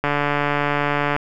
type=click train; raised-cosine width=0.5 ms; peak=-5 dBFS; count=164; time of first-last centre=0.04-1.164 s; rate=145 Hz; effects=none